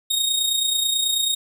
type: tone with amplitude modulation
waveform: sawtooth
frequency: 3729 Hz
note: A#7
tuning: in tune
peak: -14 dBFS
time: 0.1-1.35 s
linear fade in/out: 10 ms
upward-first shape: sine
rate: 29.2 Hz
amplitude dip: 50%
effects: none